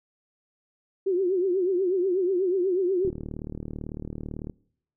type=tone with vibrato; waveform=sine; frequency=370 Hz; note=F#4; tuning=in tune; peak=-21 dBFS; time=1.06-3.1 s; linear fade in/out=10 ms; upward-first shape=triangle; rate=8.2 Hz; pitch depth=130 cents each way
type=click train; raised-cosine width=3 ms; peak=-22 dBFS; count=56; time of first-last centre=3.05-4.497 s; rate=38 Hz
effects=noise-tail reverb RT60 0.7 s tail -24 dB re dry